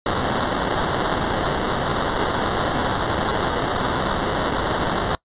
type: noise with sample-and-hold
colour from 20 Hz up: violet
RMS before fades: -22 dBFS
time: 0.06-5.15 s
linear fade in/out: 0 ms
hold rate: 2450 Hz
effects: noise-tail reverb RT60 0.1 s tail -23 dB re dry + resampled to 8000 Hz